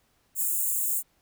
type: high-pass noise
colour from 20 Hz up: white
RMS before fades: -27 dBFS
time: 0.35-1.03 s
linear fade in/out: 50 ms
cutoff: 6900 Hz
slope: 96 dB/octave
effects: pink hiss -68 dBFS RMS until 1.21 s